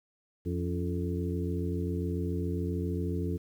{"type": "harmonic tone with a mistuned harmonic", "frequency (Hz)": 87.31, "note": "F2", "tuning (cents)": 0, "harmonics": [1, 2, 3, 4, 5], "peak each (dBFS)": [-32, -35, -37, -38, -39], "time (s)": [0.45, 3.38], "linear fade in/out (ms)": 20, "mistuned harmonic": 3, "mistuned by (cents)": 90, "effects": ["10-bit"]}